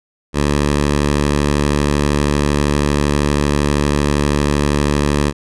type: tone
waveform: 10% pulse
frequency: 72.7 Hz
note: D2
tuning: 17 cents flat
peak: -5 dBFS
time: 0.33-5.33 s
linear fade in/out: 50 ms
effects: resampled to 24000 Hz